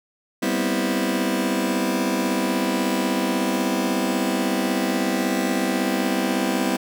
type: chord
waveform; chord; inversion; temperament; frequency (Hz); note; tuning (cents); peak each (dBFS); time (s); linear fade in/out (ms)
sawtooth; C major seventh; second; just; 196.22 / 245.3 / 261.6 / 327; G3 / B3 / C4 / E4; +2 / -12 / 0 / -14; -22; 0.42-6.77; 10
effects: none